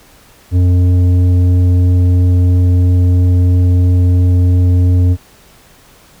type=tone with tanh clipping; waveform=sine; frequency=89.7 Hz; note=F2; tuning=47 cents sharp; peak=-8 dBFS; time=0.51-5.17 s; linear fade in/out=50 ms; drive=9 dB; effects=pink hiss -44 dBFS RMS until 6.2 s